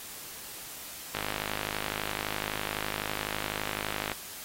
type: click train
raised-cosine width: 0.3 ms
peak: -15 dBFS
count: 155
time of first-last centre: 1.15-4.117 s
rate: 51.9 Hz
effects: white hiss -43 dBFS RMS until 4.44 s + AAC 48 kbps